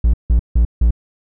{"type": "tone bursts", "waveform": "triangle", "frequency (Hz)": 57.7, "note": "A#1", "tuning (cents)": -17, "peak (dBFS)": -7, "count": 4, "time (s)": [0.04, 0.908], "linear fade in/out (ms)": 5, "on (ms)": 97, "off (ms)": 160, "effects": []}